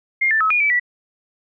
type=tone with pitch steps; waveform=sine; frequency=2121 / 1770 / 1287 / 2439 / 2306 / 1953 Hz; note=C7 / A6 / E6 / D#7 / D7 / B6; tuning=+23 / +10 / -42 / -35 / -32 / -20 cents; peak=-14 dBFS; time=0.21-0.798 s; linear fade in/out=10 ms; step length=98 ms; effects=none